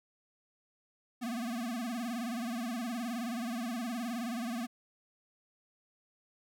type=tone with vibrato; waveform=square; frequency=236.3 Hz; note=A#3; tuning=24 cents sharp; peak=-35 dBFS; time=1.21-4.67 s; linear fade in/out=20 ms; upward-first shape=sine; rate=19 Hz; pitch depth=120 cents each way; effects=none

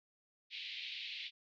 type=band-pass noise; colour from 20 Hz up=white; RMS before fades=-45 dBFS; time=0.5-1.31 s; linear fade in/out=50 ms; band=2200 to 4100 Hz; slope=48 dB/octave; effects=none

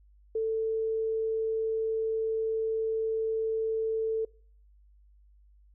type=tone; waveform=sine; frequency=443.9 Hz; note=A4; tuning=15 cents sharp; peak=-26 dBFS; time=0.35-4.25 s; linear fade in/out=5 ms; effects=noise-tail reverb RT60 0.5 s tail -25 dB re dry + added 50 Hz sine -56 dBFS peak until 5.74 s

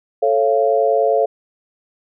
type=chord; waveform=sine; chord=A augmented; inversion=none; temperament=just; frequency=440 / 550 / 687.5 Hz; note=A4 / C#5 / E#5; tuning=0 / -14 / -27 cents; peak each=-17 dBFS; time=0.22-1.26 s; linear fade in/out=10 ms; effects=none

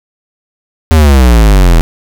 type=exponential sweep; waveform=square; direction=down; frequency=82.41 to 39.6 Hz; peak=-3 dBFS; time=0.91-1.81 s; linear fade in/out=0 ms; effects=none

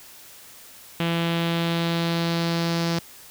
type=tone with low-pass filter sweep; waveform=sawtooth; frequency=168.1 Hz; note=E3; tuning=34 cents sharp; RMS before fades=-24 dBFS; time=1-2.99 s; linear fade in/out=2 ms; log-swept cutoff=3100 to 5100 Hz; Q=2.8; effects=white hiss -46 dBFS RMS until 3.3 s

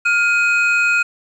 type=tone pair together; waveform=triangle; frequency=1410 / 2512 Hz; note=F6 / D#7; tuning=+16 / +16 cents; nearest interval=minor seventh; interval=1000 cents; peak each=-14 dBFS; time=0.05-1.03 s; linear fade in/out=10 ms; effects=resampled to 22050 Hz + 8-bit

